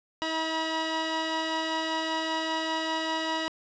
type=tone pair together; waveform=15% pulse; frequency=320.3 / 966 Hz; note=E4 / B5; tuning=-50 / -39 cents; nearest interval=octave + perfect fifth; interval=1911 cents; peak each=-24 dBFS; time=0.22-3.48 s; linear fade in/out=0 ms; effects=resampled to 16000 Hz + 9-bit